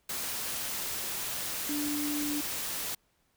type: tone in noise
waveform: sine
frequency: 293.7 Hz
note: D4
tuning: in tune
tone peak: -31 dBFS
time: 1.69-2.41 s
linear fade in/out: 5 ms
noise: white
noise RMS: -35 dBFS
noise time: 0.09-2.95 s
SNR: +1 dB
effects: pink hiss -72 dBFS RMS until 3.36 s